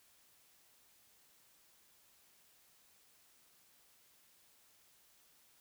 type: silence
effects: white hiss -68 dBFS RMS until 5.6 s